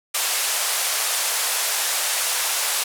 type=band-pass noise; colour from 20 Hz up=white; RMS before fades=-23 dBFS; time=0.14-2.84 s; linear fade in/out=10 ms; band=540 to 12000 Hz; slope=24 dB/octave; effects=none